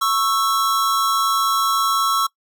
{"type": "tone pair together", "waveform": "square", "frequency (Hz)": [1104.6, 1323], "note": ["C#6", "E6"], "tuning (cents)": [-6, 6], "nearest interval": "minor third", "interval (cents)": 312, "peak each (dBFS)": [-20, -20], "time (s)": [0.01, 2.27], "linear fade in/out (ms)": 10, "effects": ["noise-tail reverb RT60 0.1 s tail -23 dB re dry"]}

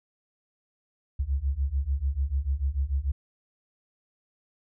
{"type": "beating tone pair", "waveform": "sine", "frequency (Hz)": [65.41, 72.21], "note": ["C2", "D2"], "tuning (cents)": [0, -29], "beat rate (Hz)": 6.8, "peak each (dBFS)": [-28, -27], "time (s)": [1.19, 3.12], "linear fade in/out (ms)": 10, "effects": []}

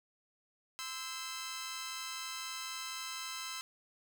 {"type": "tone cluster", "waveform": "10% pulse", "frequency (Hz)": [1032, 1313, 1590], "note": ["C6", "E6", "G6"], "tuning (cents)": [-24, -7, 24], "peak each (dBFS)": [-35, -35, -40], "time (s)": [0.79, 3.61], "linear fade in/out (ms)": 0, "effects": []}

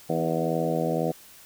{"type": "harmonic tone with a mistuned harmonic", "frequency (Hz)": 81.8, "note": "E2", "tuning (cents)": -13, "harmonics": [2, 3, 4, 5, 6, 7, 8, 9], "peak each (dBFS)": [-29, -33, -32, -34, -29, -33, -32, -33], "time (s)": [0.09, 1.12], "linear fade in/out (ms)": 10, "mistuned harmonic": 4, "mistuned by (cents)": -23, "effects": ["white hiss -50 dBFS RMS until 1.45 s"]}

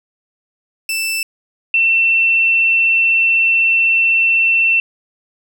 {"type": "tone pair in turn", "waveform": ["sawtooth", "sine"], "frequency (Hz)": [2655, 2692], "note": ["E7", "E7"], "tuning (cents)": [12, 36], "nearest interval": "unison", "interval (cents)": 24, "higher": "second", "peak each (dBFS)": [-14, -10], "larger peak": "second", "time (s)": [[0.89, 1.23], [1.74, 4.8]], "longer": "second", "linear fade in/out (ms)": 2, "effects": []}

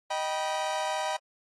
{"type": "chord", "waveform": "40% pulse", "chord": "Eb augmented", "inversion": "none", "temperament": "just", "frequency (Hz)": [622.3, 777.8, 972.3], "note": ["Eb5", "G5", "B5"], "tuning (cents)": [0, -14, -27], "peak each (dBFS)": -32, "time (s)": [0.1, 1.17], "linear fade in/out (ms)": 10, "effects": ["low-pass 8000 Hz 12 dB/octave", "AAC 32 kbps"]}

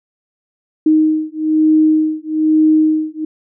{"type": "beating tone pair", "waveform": "sine", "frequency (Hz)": [311.1, 312.2], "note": ["D#4", "D#4"], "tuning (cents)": [0, 6], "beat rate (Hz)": 1.1, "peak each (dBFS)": -13, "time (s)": [0.86, 3.25], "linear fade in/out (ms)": 5, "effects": []}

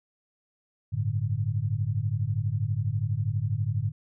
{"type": "chord", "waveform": "sine", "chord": "G suspended second", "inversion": "none", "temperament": "just", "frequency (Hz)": [98, 110.25, 147], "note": ["G2", "A2", "D3"], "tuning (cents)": [0, 4, 2], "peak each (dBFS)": [-30, -27, -32], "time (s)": [0.92, 3.92], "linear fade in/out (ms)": 20, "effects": []}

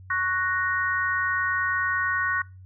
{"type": "chord", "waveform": "sine", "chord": "F# major", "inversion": "second", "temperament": "equal", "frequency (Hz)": [1108.7, 1480, 1864.7], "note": ["C#6", "F#6", "A#6"], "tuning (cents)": [0, 0, 0], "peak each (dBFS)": [-28, -26, -27], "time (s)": [0.1, 2.42], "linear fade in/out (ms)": 5, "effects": ["noise-tail reverb RT60 0.3 s tail -24 dB re dry", "added 93 Hz sine -43 dBFS peak until 2.65 s"]}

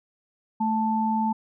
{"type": "tone pair together", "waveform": "sine", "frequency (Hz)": [220, 880], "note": ["A3", "A5"], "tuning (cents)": [0, 0], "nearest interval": "2 octaves", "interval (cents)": 2400, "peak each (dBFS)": -24, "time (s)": [0.6, 1.33], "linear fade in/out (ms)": 10, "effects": []}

